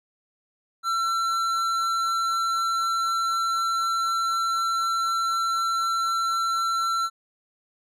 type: tone with tanh clipping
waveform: sine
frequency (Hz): 1348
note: E6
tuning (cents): +38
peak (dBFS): -24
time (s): 0.83-7.1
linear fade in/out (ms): 50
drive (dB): 13
effects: none